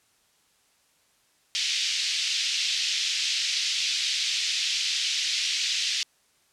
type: band-pass noise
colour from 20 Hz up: white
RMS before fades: -27 dBFS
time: 1.55-6.03 s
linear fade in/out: 0 ms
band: 2500 to 5400 Hz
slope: 24 dB/octave
effects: white hiss -65 dBFS RMS until 6.52 s + low-pass 10000 Hz 12 dB/octave

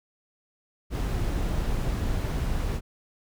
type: noise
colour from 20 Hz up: brown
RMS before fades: -27 dBFS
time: 0.9-2.81 s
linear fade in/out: 50 ms
effects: none

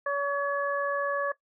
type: harmonic tone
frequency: 566 Hz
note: C#5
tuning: 36 cents sharp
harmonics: 1 / 2 / 3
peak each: -29 / -30 / -31 dBFS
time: 0.06-1.32 s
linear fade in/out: 5 ms
effects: noise-tail reverb RT60 0.1 s tail -18 dB re dry

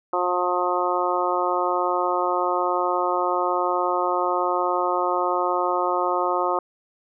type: harmonic tone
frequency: 178.9 Hz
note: F3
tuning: 42 cents sharp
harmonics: 2 / 3 / 4 / 5 / 6 / 7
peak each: -27 / -27 / -27 / -27 / -27 / -27 dBFS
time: 0.13-6.59 s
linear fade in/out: 2 ms
effects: none

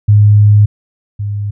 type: tone pair in turn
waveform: sine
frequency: 104.2 / 102.59 Hz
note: G#2 / G#2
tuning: +6 / -21 cents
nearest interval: unison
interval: 27 cents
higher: first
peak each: -3 / -15 dBFS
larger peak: first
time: 0.08-0.66 / 1.19-1.51 s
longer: first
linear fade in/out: 10 ms
effects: none

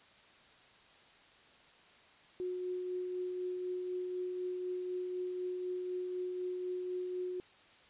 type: tone with tremolo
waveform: sine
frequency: 363.5 Hz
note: F#4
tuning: 31 cents flat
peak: -34 dBFS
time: 2.4-7.4 s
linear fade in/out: 0 ms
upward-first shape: triangle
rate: 4 Hz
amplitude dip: 30%
effects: white hiss -61 dBFS RMS until 7.89 s + resampled to 8000 Hz

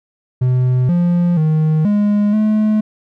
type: tone with pitch steps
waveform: triangle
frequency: 126.7 / 174.6 / 156.1 / 206.7 / 214.4 Hz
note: B2 / F3 / D#3 / G#3 / A3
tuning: +45 / 0 / +6 / -8 / -45 cents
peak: -9 dBFS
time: 0.41-2.81 s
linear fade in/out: 10 ms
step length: 480 ms
effects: none

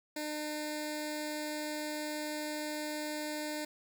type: tone with notch filter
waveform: 10% pulse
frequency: 302.1 Hz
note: D4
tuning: 49 cents sharp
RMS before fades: -38 dBFS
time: 0.16-3.65 s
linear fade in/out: 5 ms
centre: 1200 Hz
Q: 1.1
effects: none

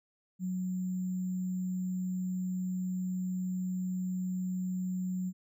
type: tone with sample-and-hold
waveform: sine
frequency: 183.6 Hz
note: F#3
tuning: 13 cents flat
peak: -31 dBFS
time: 0.39-5.33 s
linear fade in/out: 50 ms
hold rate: 7350 Hz
effects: none

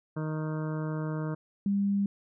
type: harmonic tone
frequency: 155.56 Hz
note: D#3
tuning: in tune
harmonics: 1 / 2 / 3 / 4 / 6 / 7 / 8 / 9 / 10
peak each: -31 / -37 / -41 / -43 / -47 / -48 / -49 / -50 / -51 dBFS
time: 0.16-1.35 s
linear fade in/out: 10 ms
type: tone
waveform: sine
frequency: 199.9 Hz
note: G3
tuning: 34 cents sharp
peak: -24 dBFS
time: 1.66-2.06 s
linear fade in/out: 2 ms
effects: none

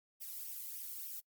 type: noise with flanger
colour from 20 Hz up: violet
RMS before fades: -45 dBFS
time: 0.2-1.21 s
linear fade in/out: 20 ms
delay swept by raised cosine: 0.34 to 0.99 ms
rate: 3.4 Hz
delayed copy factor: +0.55
effects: noise-tail reverb RT60 0.1 s tail -26 dB re dry + Opus 48 kbps

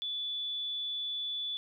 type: tone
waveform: sine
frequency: 3460 Hz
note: A7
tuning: 30 cents flat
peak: -33 dBFS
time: 0.02-1.57 s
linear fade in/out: 0 ms
effects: 12-bit

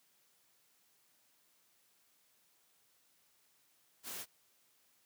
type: noise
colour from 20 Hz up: white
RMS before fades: -44 dBFS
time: 4.03-4.26 s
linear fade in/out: 50 ms
effects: white hiss -72 dBFS RMS until 5.05 s + high-pass 100 Hz 12 dB/octave

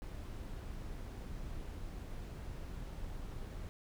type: noise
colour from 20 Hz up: brown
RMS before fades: -44 dBFS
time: 0.02-3.69 s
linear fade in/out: 0 ms
effects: none

